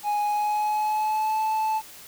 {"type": "tone with pitch glide", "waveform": "triangle", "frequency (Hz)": [830.6, 873.4], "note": ["G#5", "A5"], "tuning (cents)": [0, -13], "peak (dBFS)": -20, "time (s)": [0.03, 1.82], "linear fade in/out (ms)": 50, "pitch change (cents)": 87, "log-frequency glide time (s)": [0.25, 1.42], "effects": ["white hiss -45 dBFS RMS until 2.07 s"]}